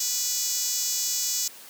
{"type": "tone with high-pass filter", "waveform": "5% pulse", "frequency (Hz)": 491.8, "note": "B4", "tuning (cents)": -7, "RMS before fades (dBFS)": -27, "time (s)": [0, 1.48], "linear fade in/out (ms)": 5, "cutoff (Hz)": 6800, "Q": 2, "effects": ["white hiss -46 dBFS RMS until 1.69 s", "high-pass 200 Hz 12 dB/octave"]}